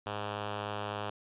5% pulse tone with notch filter, 103.5 Hz, G#2, 5 cents flat, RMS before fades -37 dBFS, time 0.06-1.1 s, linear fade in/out 5 ms, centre 260 Hz, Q 1.5, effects resampled to 8000 Hz

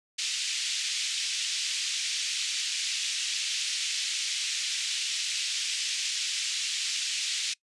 pink band-pass noise, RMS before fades -31 dBFS, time 0.18-7.54 s, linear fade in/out 10 ms, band 2600 to 7400 Hz, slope 24 dB/octave, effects noise-tail reverb RT60 0.1 s tail -23 dB re dry + resampled to 24000 Hz

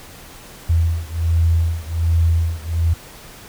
sine beating tone pair, 82.41 / 83.71 Hz, E2 / E2, 0 / +27 cents, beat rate 1.3 Hz, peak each -17 / -18 dBFS, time 0.69-2.94 s, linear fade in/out 10 ms, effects pink hiss -40 dBFS RMS until 3.48 s

